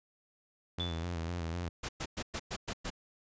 sawtooth tone with vibrato, 84.8 Hz, E2, 50 cents sharp, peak -31 dBFS, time 0.78-1.69 s, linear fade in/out 5 ms, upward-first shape square, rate 4 Hz, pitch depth 55 cents each way
sine tone with exponential decay, 3477 Hz, A7, 21 cents flat, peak -32 dBFS, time 0.8-1.12 s, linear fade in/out 1 ms, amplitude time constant 68 ms
pink noise bursts, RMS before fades -37 dBFS, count 7, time 1.83-2.903 s, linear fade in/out 10 ms, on 59 ms, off 110 ms
effects resampled to 16000 Hz

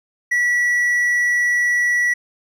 triangle tone, 1944 Hz, B6, 28 cents flat, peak -13 dBFS, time 0.31-2.14 s, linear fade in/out 10 ms, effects none

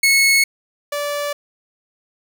sawtooth tone pair in turn, 2192 / 580.6 Hz, C#7 / D5, -20 / -20 cents, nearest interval octave + major seventh, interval 2300 cents, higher first, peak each -8 / -17 dBFS, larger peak first, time 0.03-0.44 / 0.92-1.33 s, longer neither, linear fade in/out 5 ms, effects none

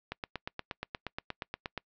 click train, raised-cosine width 0.3 ms, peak -19 dBFS, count 15, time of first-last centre 0.12-1.777 s, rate 8.45 Hz, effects noise-tail reverb RT60 0.1 s tail -26 dB re dry + low-pass 5000 Hz 12 dB/octave

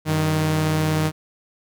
sawtooth tone pair together, 96 / 155.69 Hz, G2 / D#3, -36 / +1 cents, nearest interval minor sixth, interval 837 cents, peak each -23 / -15 dBFS, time 0.05-1.12 s, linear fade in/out 50 ms, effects none

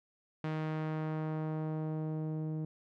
sawtooth tone with low-pass filter sweep, 156.3 Hz, D#3, 8 cents sharp, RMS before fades -36 dBFS, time 0.44-2.65 s, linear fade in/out 2 ms, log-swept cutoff 2600 to 360 Hz, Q 0.74, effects none

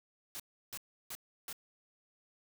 white noise bursts, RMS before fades -43 dBFS, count 4, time 0.35-1.528 s, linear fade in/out 0 ms, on 47 ms, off 330 ms, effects none

